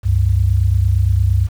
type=tone pair together; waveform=sine; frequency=69.3 / 98.03 Hz; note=C#2 / G2; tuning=0 / +1 cents; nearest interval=tritone; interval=601 cents; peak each=-15 / -13 dBFS; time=0.03-1.49 s; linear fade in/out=50 ms; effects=7-bit